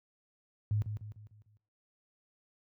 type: tone with echo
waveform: sine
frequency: 105.3 Hz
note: G#2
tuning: 24 cents sharp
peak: -27 dBFS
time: 0.71-0.82 s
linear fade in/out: 0 ms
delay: 150 ms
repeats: 5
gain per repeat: -7 dB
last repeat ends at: 1.57 s
effects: noise-tail reverb RT60 0.4 s tail -19 dB re dry + high-pass 60 Hz 12 dB/octave